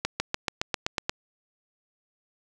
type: accelerating click train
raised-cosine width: 0.2 ms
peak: -8 dBFS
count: 9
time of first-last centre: 0.05-1.095 s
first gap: 150 ms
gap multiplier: 0.96
effects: none